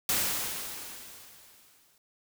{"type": "noise with exponential decay", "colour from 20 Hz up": "white", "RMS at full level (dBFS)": -26, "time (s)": [0.09, 1.98], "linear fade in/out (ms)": 1, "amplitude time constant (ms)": 410, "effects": []}